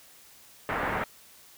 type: low-pass noise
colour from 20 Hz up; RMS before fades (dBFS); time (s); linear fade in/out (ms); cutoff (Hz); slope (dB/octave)
white; -30; 0.69-1.04; 0; 1800; 24
effects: white hiss -54 dBFS RMS until 1.57 s